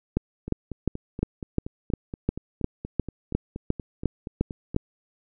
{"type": "two click trains", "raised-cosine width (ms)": 3, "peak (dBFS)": [-20, -9], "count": [19, 14], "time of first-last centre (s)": [[0.48, 4.745], [0.17, 4.764]], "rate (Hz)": [4.22, 2.83], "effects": []}